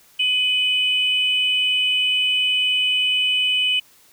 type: tone pair together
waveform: sine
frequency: 2517 / 2993 Hz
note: D#7 / F#7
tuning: +19 / +19 cents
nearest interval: minor third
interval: 300 cents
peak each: -21 / -17 dBFS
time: 0.19-3.8 s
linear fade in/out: 10 ms
effects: tanh soft clip ceiling -10 dBFS + white hiss -53 dBFS RMS until 4.12 s

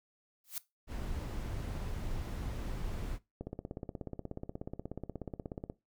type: noise with exponential growth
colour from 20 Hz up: blue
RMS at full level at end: -34 dBFS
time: 0.44-0.58 s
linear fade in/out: 2 ms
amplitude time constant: 30 ms
type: noise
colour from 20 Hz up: brown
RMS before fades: -38 dBFS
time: 0.87-3.19 s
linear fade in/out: 50 ms
type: click train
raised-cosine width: 2 ms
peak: -26 dBFS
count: 39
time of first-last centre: 3.41-5.699 s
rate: 16.6 Hz
effects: noise-tail reverb RT60 0.2 s tail -18 dB re dry

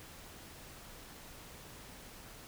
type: silence
effects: pink hiss -52 dBFS RMS until 2.47 s

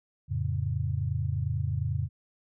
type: chord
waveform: sine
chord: F augmented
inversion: none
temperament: equal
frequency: 87.31 / 110 / 138.59 Hz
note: F2 / A2 / C#3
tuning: 0 / 0 / 0 cents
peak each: -31 dBFS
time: 0.28-2.09 s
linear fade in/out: 50 ms
effects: none

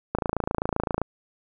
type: click train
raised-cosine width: 1 ms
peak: -10 dBFS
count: 25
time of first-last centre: 0.15-1.016 s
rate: 27.7 Hz
effects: none

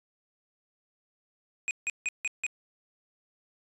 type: tone bursts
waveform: square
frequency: 2489 Hz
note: D#7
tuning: in tune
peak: -28 dBFS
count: 5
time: 1.68-2.465 s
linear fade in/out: 0 ms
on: 29 ms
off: 160 ms
effects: resampled to 24000 Hz

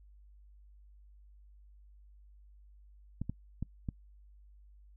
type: clicks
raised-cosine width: 5 ms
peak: -23 dBFS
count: 4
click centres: 3.216 / 3.296 / 3.626 / 3.888 s
effects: noise-tail reverb RT60 0.1 s tail -25 dB re dry + added 50 Hz sine -55 dBFS peak until 4.96 s

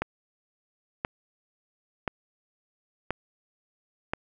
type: click train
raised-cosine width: 0.5 ms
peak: -12 dBFS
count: 5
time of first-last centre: 0.02-4.135 s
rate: 0.972 Hz
effects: none

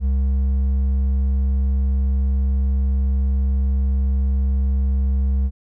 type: tone with hard clipping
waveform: sine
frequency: 67 Hz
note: C2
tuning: 42 cents sharp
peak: -17 dBFS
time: 0-5.51 s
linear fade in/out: 50 ms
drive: 4 dB
effects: none

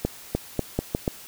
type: accelerating click train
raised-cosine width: 2 ms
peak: -9 dBFS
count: 6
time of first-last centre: 0.05-1.078 s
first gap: 300 ms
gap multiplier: 0.81
effects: white hiss -44 dBFS RMS until 1.27 s

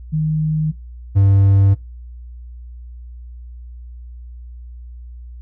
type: tone pair in turn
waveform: sine / triangle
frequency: 155.56 / 98.34 Hz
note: D#3 / G2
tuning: 0 / +6 cents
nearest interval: minor sixth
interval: 794 cents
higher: first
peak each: -15 / -7 dBFS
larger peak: second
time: 0.12-0.72 / 1.15-1.75 s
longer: neither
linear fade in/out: 20 ms
effects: noise-tail reverb RT60 0.2 s tail -20 dB re dry + added 60 Hz sine -32 dBFS peak until 5.41 s

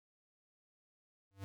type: tone with exponential growth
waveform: square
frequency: 98 Hz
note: G2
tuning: in tune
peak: -40 dBFS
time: 1.31-1.44 s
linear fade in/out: 0 ms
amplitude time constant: 27 ms
effects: none

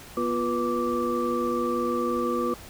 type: tone cluster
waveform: sine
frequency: 242.9 / 350.9 / 488.5 / 1168 Hz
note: B3 / F4 / B4 / D6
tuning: -29 / +8 / -19 / -10 cents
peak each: -29 dBFS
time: 0.17-2.54 s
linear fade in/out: 2 ms
effects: pink hiss -45 dBFS RMS until 2.69 s

